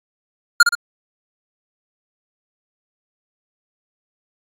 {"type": "tone with echo", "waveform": "square", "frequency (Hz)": 1415, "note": "F6", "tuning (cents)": 22, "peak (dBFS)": -6, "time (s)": [0.6, 0.63], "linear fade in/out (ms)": 5, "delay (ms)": 61, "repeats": 2, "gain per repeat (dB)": -6, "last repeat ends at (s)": 0.752, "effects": ["low-pass 11000 Hz 12 dB/octave", "AAC 64 kbps"]}